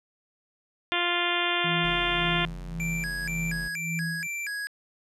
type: harmonic tone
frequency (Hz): 349.2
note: F4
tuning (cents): 0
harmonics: 1 / 2 / 3 / 4 / 5 / 6 / 7 / 8 / 9 / 10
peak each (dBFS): -33 / -33 / -33 / -33 / -33 / -33 / -33 / -33 / -33 / -33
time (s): 0.92-2.45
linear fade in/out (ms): 0
type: tone with tremolo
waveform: sine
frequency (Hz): 164.81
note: E3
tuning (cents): 0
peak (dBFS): -28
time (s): 1.64-4.27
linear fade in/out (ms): 5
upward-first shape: sine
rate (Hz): 1.8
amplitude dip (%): 85
type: tone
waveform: square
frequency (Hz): 45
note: F#1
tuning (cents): -47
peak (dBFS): -37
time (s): 1.83-3.69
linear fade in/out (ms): 20
type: tone with vibrato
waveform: square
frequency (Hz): 1975.5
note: B6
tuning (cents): 0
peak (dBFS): -31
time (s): 2.8-4.67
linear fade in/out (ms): 0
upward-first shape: square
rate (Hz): 2.1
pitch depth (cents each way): 300
effects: low-pass 11000 Hz 12 dB/octave